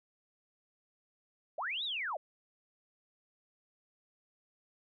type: linear two-way sweep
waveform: sine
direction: up then down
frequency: 532 to 3951 to 532 Hz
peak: -34 dBFS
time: 1.58-2.17 s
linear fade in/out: 5 ms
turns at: 1.84 s
effects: none